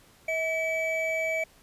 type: tone pair together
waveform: triangle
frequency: 643.7 / 2294 Hz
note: E5 / D7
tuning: -41 / -41 cents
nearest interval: octave + minor seventh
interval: 2200 cents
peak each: -27 dBFS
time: 0.28-1.44 s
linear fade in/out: 5 ms
effects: pink hiss -58 dBFS RMS until 1.62 s + resampled to 32000 Hz